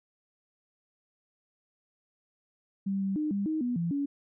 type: tone with pitch steps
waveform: sine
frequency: 195.6 / 194.4 / 304.2 / 200.1 / 313.6 / 244.5 / 169.4 / 282.8 Hz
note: G3 / G3 / D#4 / G3 / D#4 / B3 / E3 / C#4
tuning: -4 / -14 / -39 / +36 / +14 / -17 / +48 / +35 cents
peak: -27 dBFS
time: 2.86-4.06 s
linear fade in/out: 10 ms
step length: 150 ms
effects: none